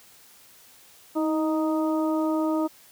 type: harmonic tone with a mistuned harmonic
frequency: 311.1 Hz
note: D#4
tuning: in tune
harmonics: 1 / 2 / 3 / 4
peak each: -23 / -29 / -33 / -35 dBFS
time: 1.15-2.68 s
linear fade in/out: 20 ms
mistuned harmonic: 1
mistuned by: +31 cents
effects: white hiss -53 dBFS RMS until 2.91 s + high-pass 60 Hz 12 dB/octave